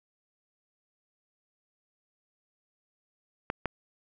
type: clicks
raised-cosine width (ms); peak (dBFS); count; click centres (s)
0.5; -14; 2; 3.501 / 3.657
effects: none